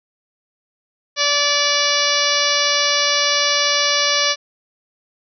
harmonic tone, 579 Hz, D5, 25 cents flat, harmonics 1 / 2 / 3 / 4 / 5 / 6 / 7 / 8 / 9 / 10, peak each -24 / -24 / -24 / -24 / -24 / -24 / -24 / -24 / -24 / -24 dBFS, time 1.16-4.36 s, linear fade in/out 50 ms, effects none

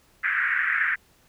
pink band-pass noise, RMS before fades -24 dBFS, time 0.23-0.96 s, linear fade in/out 20 ms, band 1500 to 2000 Hz, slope 48 dB/octave, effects pink hiss -60 dBFS RMS until 1.28 s

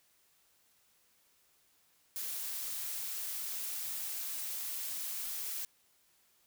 blue noise, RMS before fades -39 dBFS, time 2.16-5.65 s, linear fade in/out 0 ms, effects white hiss -70 dBFS RMS until 6.46 s

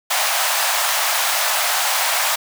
pink high-pass noise, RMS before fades -19 dBFS, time 0.1-2.36 s, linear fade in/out 10 ms, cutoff 630 Hz, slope 48 dB/octave, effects none

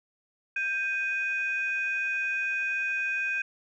sine tone pair together, 1578.3 / 2489 Hz, G6 / D#7, +11 / 0 cents, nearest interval minor sixth, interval 789 cents, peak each -29 / -28 dBFS, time 0.56-3.42 s, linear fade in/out 5 ms, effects tanh soft clip ceiling -20 dBFS

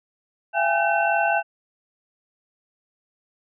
sine tone cluster, 677 / 781 / 825 / 1525 / 2702 Hz, E5 / G5 / G#5 / G6 / E7, +46 / -7 / -12 / -48 / +42 cents, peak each -23 / -28 / -23 / -24 / -28 dBFS, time 0.53-1.43 s, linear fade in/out 50 ms, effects none

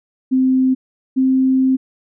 sine tone pair in turn, 260 / 262 Hz, C4 / C4, -11 / +2 cents, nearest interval unison, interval 13 cents, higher second, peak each -11 / -11 dBFS, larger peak neither, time 0.31-0.75 / 1.16-1.77 s, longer second, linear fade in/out 20 ms, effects none

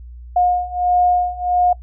sine beating tone pair, 716 / 717.5 Hz, F5 / F5, +43 / +47 cents, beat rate 1.5 Hz, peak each -18 / -16 dBFS, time 0.36-1.73 s, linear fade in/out 5 ms, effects noise-tail reverb RT60 0.1 s tail -21 dB re dry + added 60 Hz sine -33 dBFS peak until 1.82 s

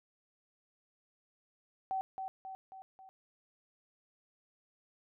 sine tone with echo, 764 Hz, G5, 45 cents flat, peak -32 dBFS, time 1.91-2.01 s, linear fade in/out 0 ms, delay 270 ms, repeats 4, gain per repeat -5 dB, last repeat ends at 3.09 s, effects none

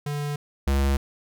square tone pair in turn, 145.8 / 68.81 Hz, D3 / C#2, -12 / -12 cents, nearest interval octave + minor second, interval 1300 cents, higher first, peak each -27 / -20 dBFS, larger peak second, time 0.06-0.36 / 0.67-0.97 s, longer neither, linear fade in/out 5 ms, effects none

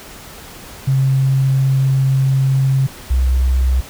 sine tone pair in turn, 134 / 64.29 Hz, C3 / C2, +42 / -30 cents, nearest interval octave + minor second, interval 1272 cents, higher first, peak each -11 dBFS, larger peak neither, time 0.87-2.87 / 3.1-3.81 s, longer first, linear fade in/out 10 ms, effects pink hiss -36 dBFS RMS until 3.89 s

